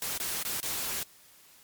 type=noise with dropouts; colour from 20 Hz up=white; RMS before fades=-33 dBFS; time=0.02-1.03 s; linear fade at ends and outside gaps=1 ms; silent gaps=0.178-0.2 / 0.428-0.45 / 0.602-0.629 s; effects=white hiss -57 dBFS RMS until 1.63 s + MP3 96 kbps